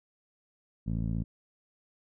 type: tone with low-pass filter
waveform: 15% pulse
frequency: 55.8 Hz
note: A1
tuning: 25 cents sharp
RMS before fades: -31 dBFS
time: 0.86-1.24 s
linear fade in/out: 20 ms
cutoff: 220 Hz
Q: 1.4
effects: none